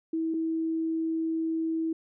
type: tone pair in turn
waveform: sine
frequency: 324.1 / 324.1 Hz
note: E4 / E4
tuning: -29 / -29 cents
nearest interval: unison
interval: 0 cents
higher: neither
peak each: -26 dBFS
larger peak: neither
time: 0.13-0.34 / 0.34-1.93 s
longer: second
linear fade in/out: 5 ms
effects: none